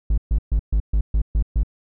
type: tone bursts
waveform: triangle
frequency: 52.4 Hz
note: G#1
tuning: 16 cents sharp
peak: -13 dBFS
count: 8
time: 0.1-1.634 s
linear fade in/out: 5 ms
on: 78 ms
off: 130 ms
effects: none